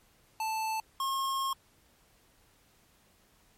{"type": "tone pair in turn", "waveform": "square", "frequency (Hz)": [880, 1077.9], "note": ["A5", "C#6"], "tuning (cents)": [0, -49], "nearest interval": "major third", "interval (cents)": 351, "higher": "second", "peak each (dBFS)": [-31, -30], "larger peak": "second", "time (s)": [[0.4, 0.8], [1, 1.53]], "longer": "second", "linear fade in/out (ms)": 2, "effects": ["pink hiss -65 dBFS RMS until 3.57 s", "MP3 64 kbps"]}